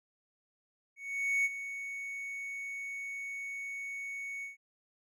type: tone with ADSR envelope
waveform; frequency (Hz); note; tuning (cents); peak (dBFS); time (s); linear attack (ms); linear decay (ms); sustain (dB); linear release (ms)
triangle; 2223; C#7; +4; -24; 0.96-4.57; 490; 33; -12; 140
effects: none